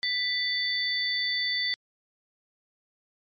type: tone cluster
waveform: sine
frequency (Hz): 1984 / 3502 / 4539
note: B6 / A7 / C#8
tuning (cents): +7 / -9 / +40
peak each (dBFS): -29 / -31 / -29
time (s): 0.03-1.74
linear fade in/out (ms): 0
effects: MP3 48 kbps